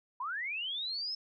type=linear sweep; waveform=sine; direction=up; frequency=943 to 5274 Hz; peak=-34 dBFS; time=0.2-1.15 s; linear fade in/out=5 ms; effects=none